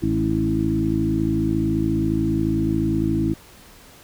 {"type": "harmonic tone with a mistuned harmonic", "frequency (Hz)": 54.3, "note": "A1", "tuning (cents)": -22, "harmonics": [1, 2, 3, 4, 5, 6], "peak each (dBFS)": [-29, -26, -26, -27, -26, -22], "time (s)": [0.02, 3.34], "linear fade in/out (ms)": 10, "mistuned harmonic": 5, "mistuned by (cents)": 21, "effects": ["pink hiss -47 dBFS RMS until 4.03 s"]}